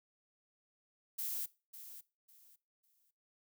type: noise with echo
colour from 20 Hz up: violet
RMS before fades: -39 dBFS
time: 1.18-1.46 s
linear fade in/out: 10 ms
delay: 550 ms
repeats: 3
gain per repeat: -12 dB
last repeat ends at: 3.11 s
effects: noise-tail reverb RT60 0.3 s tail -20 dB re dry